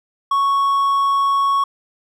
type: tone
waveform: triangle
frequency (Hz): 1108.7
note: C#6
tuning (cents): 0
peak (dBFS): -12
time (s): 0.31-1.64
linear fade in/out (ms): 5
effects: none